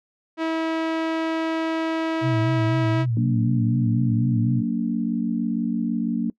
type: tone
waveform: sawtooth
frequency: 323.7 Hz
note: E4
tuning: 31 cents flat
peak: -18 dBFS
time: 0.37-3.06 s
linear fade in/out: 50 ms
type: tone with vibrato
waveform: sine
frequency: 121.3 Hz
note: B2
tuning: 31 cents flat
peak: -20 dBFS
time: 2.21-4.63 s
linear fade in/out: 50 ms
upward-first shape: sine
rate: 4 Hz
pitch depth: 120 cents each way
type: chord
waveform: sine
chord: Gb augmented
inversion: none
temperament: just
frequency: 185 / 231.2 / 289.1 Hz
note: Gb3 / Bb3 / D4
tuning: 0 / -14 / -27 cents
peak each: -27 / -23 / -28 dBFS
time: 3.17-6.3 s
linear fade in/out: 2 ms
effects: noise-tail reverb RT60 0.1 s tail -24 dB re dry + low-pass 3000 Hz 12 dB/octave